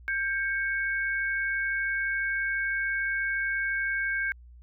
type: tone pair together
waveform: sine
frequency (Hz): 1582.9 / 2217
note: G6 / C#7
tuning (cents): +16 / 0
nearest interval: tritone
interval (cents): 584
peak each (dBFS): -27 / -32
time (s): 0.08-4.32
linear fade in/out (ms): 0
effects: added 60 Hz sine -47 dBFS peak until 4.62 s